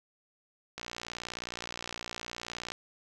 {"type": "click train", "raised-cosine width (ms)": 0.2, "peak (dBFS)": -20, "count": 116, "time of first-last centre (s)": [0.78, 2.719], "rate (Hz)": 59.3, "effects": []}